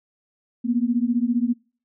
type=beating tone pair; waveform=sine; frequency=233.1 / 248.1 Hz; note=A#3 / B3; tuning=0 / +8 cents; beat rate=15 Hz; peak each=-21 / -22 dBFS; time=0.64-1.54 s; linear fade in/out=20 ms; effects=noise-tail reverb RT60 0.4 s tail -26 dB re dry